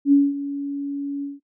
sine tone with ADSR envelope, 282 Hz, C#4, 30 cents sharp, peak -9 dBFS, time 0.05-1.4 s, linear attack 72 ms, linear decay 210 ms, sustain -15 dB, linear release 170 ms, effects noise-tail reverb RT60 0.1 s tail -20 dB re dry

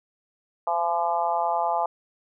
harmonic tone with a mistuned harmonic, 170.4 Hz, F3, 42 cents flat, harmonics 3 / 4 / 5 / 6 / 7, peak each -34 / -26 / -25 / -30 / -33 dBFS, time 0.67-1.86 s, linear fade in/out 2 ms, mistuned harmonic 3, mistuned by +18 cents, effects none

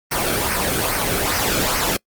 pink noise with flanger, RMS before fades -20 dBFS, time 0.11-1.97 s, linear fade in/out 10 ms, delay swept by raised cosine 0.27 to 1.09 ms, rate 2.4 Hz, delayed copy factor -0.55, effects noise-tail reverb RT60 0.1 s tail -26 dB re dry + Opus 32 kbps

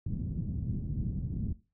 white low-pass noise, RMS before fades -34 dBFS, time 0.06-1.53 s, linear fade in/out 5 ms, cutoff 190 Hz, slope 24 dB/octave, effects noise-tail reverb RT60 0.3 s tail -17 dB re dry

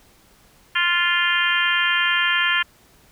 harmonic tone, 349 Hz, F4, 1 cent flat, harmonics 3 / 4 / 5 / 6 / 7 / 8 / 9, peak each -27 / -24 / -21 / -27 / -27 / -26 / -25 dBFS, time 0.75-2.63 s, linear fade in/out 10 ms, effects pink hiss -54 dBFS RMS until 3.11 s

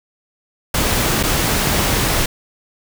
pink noise with dropouts, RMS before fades -17 dBFS, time 0.74-2.26 s, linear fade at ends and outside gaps 5 ms, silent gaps 1.23-1.234 s, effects none

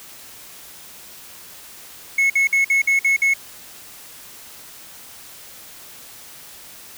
triangle tone bursts, 2189 Hz, C#7, 22 cents flat, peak -12 dBFS, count 7, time 2.18-3.338 s, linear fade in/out 5 ms, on 120 ms, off 53 ms, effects white hiss -41 dBFS RMS until 6.97 s

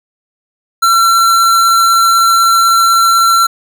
square tone, 1354 Hz, E6, 46 cents sharp, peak -7 dBFS, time 0.82-3.47 s, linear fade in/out 10 ms, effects none

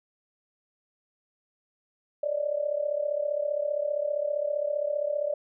sine tone with amplitude modulation, 587.3 Hz, D5, in tune, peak -22 dBFS, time 2.23-5.34 s, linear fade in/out 5 ms, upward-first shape sine, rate 35.2 Hz, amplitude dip 80%, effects none

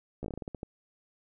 slowing click train, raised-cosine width 2 ms, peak -24 dBFS, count 11, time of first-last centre 0.23-0.631 s, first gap 14 ms, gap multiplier 1.22, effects none

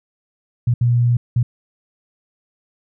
sine tone bursts at uneven times, 120.4 Hz, B2, 44 cents flat, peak -12 dBFS, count 3, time 0.67-0.74 / 0.81-1.17 / 1.36-1.43 s, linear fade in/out 5 ms, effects none

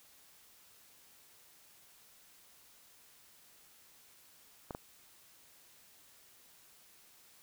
clicks, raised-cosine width 1 ms, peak -26 dBFS, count 2, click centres 4.708 / 4.749 s, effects white hiss -62 dBFS RMS until 7.42 s

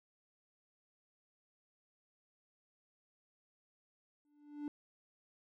triangle tone with exponential growth, 293.7 Hz, D4, in tune, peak -34 dBFS, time 4.25-4.68 s, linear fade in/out 1 ms, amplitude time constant 92 ms, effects none

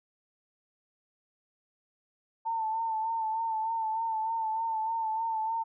sine tone with vibrato, 893 Hz, A5, 25 cents sharp, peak -28 dBFS, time 2.45-5.64 s, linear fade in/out 20 ms, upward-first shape sine, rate 3.3 Hz, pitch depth 40 cents each way, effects none

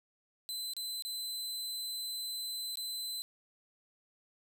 sawtooth tone with dropouts, 4040 Hz, B7, 39 cents sharp, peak -34 dBFS, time 0.49-3.22 s, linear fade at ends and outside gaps 0 ms, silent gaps 0.735-0.766 / 1.023-1.05 / 2.756-2.772 s, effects none

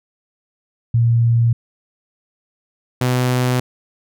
sine / sawtooth tone pair in turn, 116.9 / 125.81 Hz, A#2 / B2, +5 / +32 cents, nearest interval minor second, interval 127 cents, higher second, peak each -11 dBFS, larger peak neither, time 0.94-1.53 / 3.01-3.6 s, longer neither, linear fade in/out 5 ms, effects none

